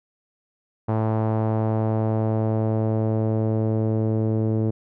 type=tone with low-pass filter sweep; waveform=sawtooth; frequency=110 Hz; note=A2; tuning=in tune; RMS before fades=-22 dBFS; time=0.88-4.71 s; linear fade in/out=10 ms; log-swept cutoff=890 to 420 Hz; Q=1.6; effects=none